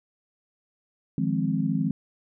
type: chord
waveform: sine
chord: F minor seventh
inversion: third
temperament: equal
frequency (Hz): 155.56 / 174.61 / 207.7 / 261.6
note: Eb3 / F3 / Ab3 / C4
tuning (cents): 0 / 0 / 0 / 0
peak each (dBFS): -28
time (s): 1.18-1.91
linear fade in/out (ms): 2
effects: none